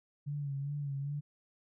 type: tone with vibrato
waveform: sine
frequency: 141.9 Hz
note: C#3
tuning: 41 cents sharp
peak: -34 dBFS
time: 0.26-1.21 s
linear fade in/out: 20 ms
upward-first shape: sine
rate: 2.5 Hz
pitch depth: 51 cents each way
effects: none